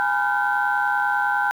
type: tone cluster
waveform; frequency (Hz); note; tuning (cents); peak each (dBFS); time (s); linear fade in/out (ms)
sine; 824 / 914 / 995 / 1402 / 1532; G#5 / A#5 / B5 / F6 / G6; -14 / -34 / +13 / +6 / -40; -22 / -31 / -28 / -27 / -22; 0-1.51; 0
effects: tanh soft clip ceiling -10 dBFS + 8-bit